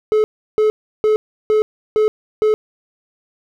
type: tone bursts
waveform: triangle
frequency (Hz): 429.7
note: A4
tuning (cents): -41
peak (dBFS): -9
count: 6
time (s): 0.12-2.54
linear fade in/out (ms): 0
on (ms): 120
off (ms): 340
effects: none